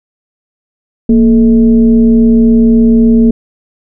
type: tone with frequency modulation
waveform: sine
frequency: 231.8 Hz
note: A#3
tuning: 10 cents flat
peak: -3 dBFS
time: 1.09-3.31 s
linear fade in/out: 5 ms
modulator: 200 Hz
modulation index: 0.55
effects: none